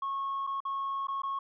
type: tone with dropouts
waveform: sine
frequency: 1095 Hz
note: C#6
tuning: 22 cents flat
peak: -29 dBFS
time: 0.02-1.39 s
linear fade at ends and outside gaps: 5 ms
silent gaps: 0.468-0.472 / 0.604-0.651 / 1.071-1.083 / 1.22-1.233 s
effects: tanh soft clip ceiling -28 dBFS